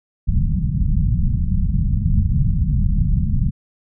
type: low-pass noise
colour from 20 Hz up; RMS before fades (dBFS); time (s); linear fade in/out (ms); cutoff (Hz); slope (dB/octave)
pink; -17; 0.27-3.51; 20; 200; 48
effects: none